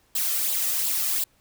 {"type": "noise with flanger", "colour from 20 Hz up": "blue", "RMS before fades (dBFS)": -25, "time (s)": [0.15, 1.24], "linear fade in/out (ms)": 5, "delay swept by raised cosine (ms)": [0.24, 1.64], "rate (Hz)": 2.8, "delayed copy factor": 0.55, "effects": ["pink hiss -63 dBFS RMS until 1.4 s"]}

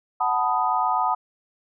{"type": "chord", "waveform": "sine", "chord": "B dominant seventh", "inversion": "second", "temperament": "equal", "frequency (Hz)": [740, 880, 987.8, 1244.5], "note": ["F#5", "A5", "B5", "D#6"], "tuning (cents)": [0, 0, 0, 0], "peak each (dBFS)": -25, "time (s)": [0.2, 1.15], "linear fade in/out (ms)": 10, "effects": []}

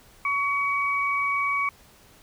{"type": "tone pair together", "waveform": "sine", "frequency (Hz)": [1124.2, 2262], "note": ["C#6", "C#7"], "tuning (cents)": [24, 34], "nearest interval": "octave", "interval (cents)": 1210, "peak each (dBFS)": -25, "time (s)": [0.25, 1.69], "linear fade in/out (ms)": 2, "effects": ["pink hiss -54 dBFS RMS until 2.22 s"]}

